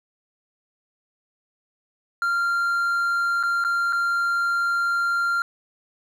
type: tone with dropouts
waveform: triangle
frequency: 1388 Hz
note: F6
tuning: 11 cents flat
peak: -18 dBFS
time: 2.22-5.42 s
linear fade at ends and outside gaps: 1 ms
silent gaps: 3.429-3.435 / 3.64-3.648 / 3.925-3.93 s
effects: none